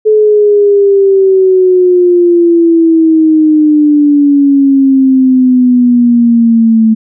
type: exponential sweep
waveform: sine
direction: down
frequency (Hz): 432.3 to 220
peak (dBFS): -3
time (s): 0.05-6.95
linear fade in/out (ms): 20
effects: none